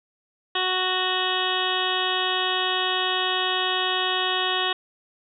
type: harmonic tone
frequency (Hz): 370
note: F#4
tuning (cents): 0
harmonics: 1 / 2 / 3 / 4 / 5 / 7 / 8 / 9 / 10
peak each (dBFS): -31 / -30 / -29 / -34 / -30 / -34 / -29 / -29 / -31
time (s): 0.55-4.73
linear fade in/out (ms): 5
effects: none